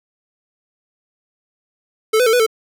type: tone with pitch steps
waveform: square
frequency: 437.6 / 501 / 445.1 / 492.8 / 442.5 Hz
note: A4 / B4 / A4 / B4 / A4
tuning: -9 / +25 / +20 / -4 / +10 cents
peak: -12 dBFS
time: 2.13-2.465 s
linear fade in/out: 10 ms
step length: 67 ms
effects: none